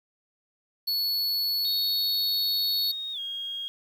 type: tone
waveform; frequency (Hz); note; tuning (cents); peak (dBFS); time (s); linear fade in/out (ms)
square; 4407; C#8; -11; -25; 0.87-2.92; 10
type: tone with pitch glide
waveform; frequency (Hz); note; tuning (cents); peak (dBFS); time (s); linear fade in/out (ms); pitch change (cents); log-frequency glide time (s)
sine; 3729 to 3265; A#7 to G#7; 0 to -30; -31; 1.65-3.68; 0; -230; 3.13-3.19
effects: 9-bit